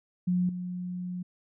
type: tone with level steps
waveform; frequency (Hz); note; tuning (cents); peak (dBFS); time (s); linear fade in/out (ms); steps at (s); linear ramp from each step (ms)
sine; 179.8; F#3; -49; -23 / -32; 0.27-1.23; 10; 0.49; 2
effects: none